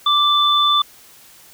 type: tone pair together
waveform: sine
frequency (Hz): 1174 / 3518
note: D6 / A7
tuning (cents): -1 / -1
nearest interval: octave + perfect fifth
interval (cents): 1900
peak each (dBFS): -15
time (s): 0.06-0.82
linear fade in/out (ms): 5
effects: white hiss -46 dBFS RMS until 1.53 s